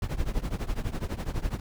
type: noise with tremolo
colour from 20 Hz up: brown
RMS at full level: -26 dBFS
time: 0.02-1.6 s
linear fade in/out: 2 ms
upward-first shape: triangle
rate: 12 Hz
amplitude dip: 95%
effects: none